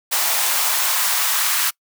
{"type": "noise with high-pass filter sweep", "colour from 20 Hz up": "white", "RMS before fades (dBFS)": -19, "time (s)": [0.11, 1.71], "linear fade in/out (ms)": 20, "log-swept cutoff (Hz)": [710, 1200], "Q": 1.6, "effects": ["noise-tail reverb RT60 0.1 s tail -25 dB re dry"]}